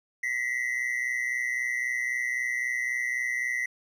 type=tone pair together; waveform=triangle; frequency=1926.2 / 2050 Hz; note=B6 / C7; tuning=-44 / -36 cents; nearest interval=minor second; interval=108 cents; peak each=-28 dBFS; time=0.23-3.66 s; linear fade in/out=5 ms; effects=none